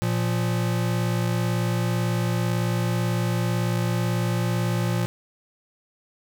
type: tone pair together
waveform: square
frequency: 116.54 / 174.61 Hz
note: A#2 / F3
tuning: 0 / 0 cents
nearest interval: perfect fifth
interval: 700 cents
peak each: -24 / -27 dBFS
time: 0.02-5.06 s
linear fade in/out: 0 ms
effects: none